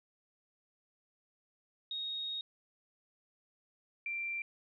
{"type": "tone pair in turn", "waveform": "sine", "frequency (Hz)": [3744, 2359], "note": ["A#7", "D7"], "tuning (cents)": [7, 7], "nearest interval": "minor sixth", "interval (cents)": 800, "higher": "first", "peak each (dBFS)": [-36, -35], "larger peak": "second", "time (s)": [[1.91, 2.41], [4.06, 4.42]], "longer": "first", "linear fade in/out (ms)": 2, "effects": []}